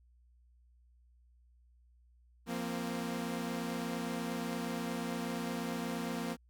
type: chord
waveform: sawtooth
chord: F suspended fourth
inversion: none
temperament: equal with one note detuned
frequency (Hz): 172.71 / 233.1 / 261.6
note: F3 / Bb3 / C4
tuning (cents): -19 / 0 / 0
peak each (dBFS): -37 / -34 / -38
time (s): 2.46-6.37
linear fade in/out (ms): 50
effects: added 60 Hz sine -62 dBFS peak until 6.49 s